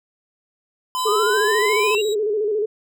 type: tone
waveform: square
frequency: 1016 Hz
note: B5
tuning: 49 cents sharp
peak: -22 dBFS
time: 0.95-1.95 s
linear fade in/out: 0 ms
type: tone with pitch glide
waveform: 30% pulse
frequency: 3951 to 3845 Hz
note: B7 to B7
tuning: 0 to -47 cents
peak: -26 dBFS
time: 0.97-2.15 s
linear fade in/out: 20 ms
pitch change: -47 cents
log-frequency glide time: 1.77-1.99 s
type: tone with vibrato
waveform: sine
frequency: 422.2 Hz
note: G#4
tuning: 29 cents sharp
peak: -18 dBFS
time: 1.05-2.66 s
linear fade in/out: 10 ms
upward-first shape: square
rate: 14 Hz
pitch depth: 58 cents each way
type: exponential sweep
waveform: sine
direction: up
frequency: 1174.7 to 2843 Hz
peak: -21 dBFS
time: 1.06-2.02 s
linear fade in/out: 20 ms
effects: none